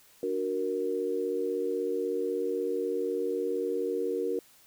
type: chord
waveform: sine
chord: D augmented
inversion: none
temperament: equal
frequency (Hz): 293.7 / 370 / 466.2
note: D4 / F#4 / A#4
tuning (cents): 0 / 0 / 0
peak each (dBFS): -36 / -32 / -30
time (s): 0.23-4.39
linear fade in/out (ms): 2
effects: white hiss -59 dBFS RMS until 4.66 s